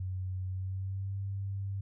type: tone with pitch glide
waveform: sine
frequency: 93 to 98.19 Hz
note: F#2 to G2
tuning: +9 to +3 cents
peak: -33 dBFS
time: 0-1.81 s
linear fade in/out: 5 ms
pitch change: +94 cents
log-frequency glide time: 0.48-1.17 s
effects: none